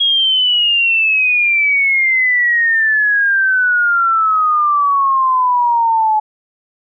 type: exponential sweep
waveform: sine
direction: down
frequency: 3300 to 852 Hz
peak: -10 dBFS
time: 0-6.2 s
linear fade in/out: 10 ms
effects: none